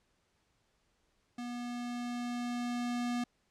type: tone with level ramp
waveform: square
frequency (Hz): 242.1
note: B3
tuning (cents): -34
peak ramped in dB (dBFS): -39 to -32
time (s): 1.38-3.24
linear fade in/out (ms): 5
effects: pink hiss -75 dBFS RMS until 3.5 s + low-pass 8000 Hz 12 dB/octave